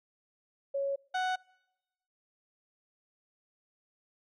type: tone pair in turn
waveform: sine / 30% pulse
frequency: 554.4 / 741.9 Hz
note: C#5 / F#5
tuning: 0 / +4 cents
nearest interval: perfect fourth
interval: 504 cents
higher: second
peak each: -29 / -26 dBFS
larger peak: second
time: 0.74-0.96 / 1.14-1.36 s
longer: neither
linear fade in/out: 10 ms
effects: noise-tail reverb RT60 1.0 s tail -26 dB re dry + low-pass 4000 Hz 12 dB/octave